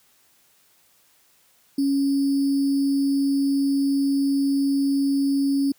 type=tone with sample-and-hold; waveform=sine; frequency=277.2 Hz; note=C#4; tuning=in tune; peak=-18 dBFS; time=1.78-5.72 s; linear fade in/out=5 ms; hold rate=4900 Hz; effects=white hiss -60 dBFS RMS until 5.78 s + high-pass 60 Hz 12 dB/octave